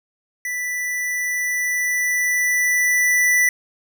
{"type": "tone with level ramp", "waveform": "square", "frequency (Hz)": 1977, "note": "B6", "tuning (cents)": 1, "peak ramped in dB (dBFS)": [-24, -14], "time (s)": [0.45, 3.49], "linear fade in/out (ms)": 2, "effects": []}